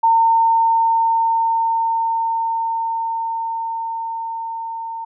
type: tone with level ramp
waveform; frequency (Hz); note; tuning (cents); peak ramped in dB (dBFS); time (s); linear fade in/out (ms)
sine; 910; A#5; -42; -10 to -25; 0.03-5.05; 10
effects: none